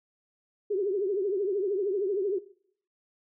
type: tone with vibrato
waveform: sine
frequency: 392 Hz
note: G4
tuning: in tune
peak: -25 dBFS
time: 0.7-2.39 s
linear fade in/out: 10 ms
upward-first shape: triangle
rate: 13 Hz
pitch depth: 160 cents each way
effects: noise-tail reverb RT60 0.6 s tail -18 dB re dry